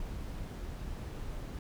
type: noise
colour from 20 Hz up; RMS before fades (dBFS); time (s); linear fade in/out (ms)
brown; -40; 0-1.59; 2
effects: none